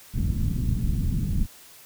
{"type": "low-pass noise", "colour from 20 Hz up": "pink", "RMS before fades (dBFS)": -24, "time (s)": [0.13, 1.47], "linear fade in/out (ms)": 50, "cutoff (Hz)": 210, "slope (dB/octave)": 24, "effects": ["white hiss -49 dBFS RMS until 1.85 s"]}